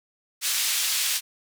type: band-pass noise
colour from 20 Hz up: pink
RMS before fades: -25 dBFS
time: 0.41-1.21 s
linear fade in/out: 50 ms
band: 3000 to 14000 Hz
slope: 12 dB/octave
effects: none